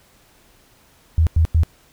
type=tone bursts; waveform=sine; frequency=80.7 Hz; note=E2; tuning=36 cents flat; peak=-11 dBFS; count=3; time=1.18-1.634 s; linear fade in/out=0 ms; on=88 ms; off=95 ms; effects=pink hiss -54 dBFS RMS until 1.92 s